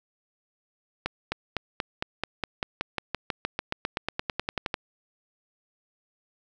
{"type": "accelerating click train", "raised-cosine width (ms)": 0.3, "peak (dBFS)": -11, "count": 25, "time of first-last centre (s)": [1.06, 4.742], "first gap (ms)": 260, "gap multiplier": 0.95, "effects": []}